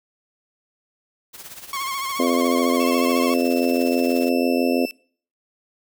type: noise with tremolo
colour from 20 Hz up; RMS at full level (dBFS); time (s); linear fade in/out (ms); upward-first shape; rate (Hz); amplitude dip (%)
white; -36; 1.33-4.3; 20; triangle; 17; 75
type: tone with vibrato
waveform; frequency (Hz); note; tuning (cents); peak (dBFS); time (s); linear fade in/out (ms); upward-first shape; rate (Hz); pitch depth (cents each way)
sawtooth; 1087; C#6; -34; -21; 1.73-3.34; 2; sine; 14; 58
type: harmonic tone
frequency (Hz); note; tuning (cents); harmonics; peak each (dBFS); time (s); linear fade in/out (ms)
86.1; F2; -24; 3 / 4 / 5 / 6 / 7 / 8; -20 / -25 / -26 / -26 / -27 / -30; 2.19-4.86; 10
type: tone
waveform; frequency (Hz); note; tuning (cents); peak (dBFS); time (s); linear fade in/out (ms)
30% pulse; 2659; E7; +14; -28; 2.8-4.91; 0
effects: noise-tail reverb RT60 0.5 s tail -25 dB re dry